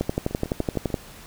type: two click trains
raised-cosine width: 2 ms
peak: -21 / -9 dBFS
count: 5 / 12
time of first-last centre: 0.31-0.903 / 0.01-0.942 s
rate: 6.75 / 11.8 Hz
effects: pink hiss -45 dBFS RMS until 1.26 s